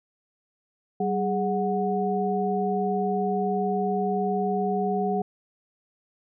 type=tone cluster; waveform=sine; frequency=192.1 / 413.5 / 735 Hz; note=G3 / G#4 / F#5; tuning=-35 / -8 / -12 cents; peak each=-27 dBFS; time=1-5.22 s; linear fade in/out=5 ms; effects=none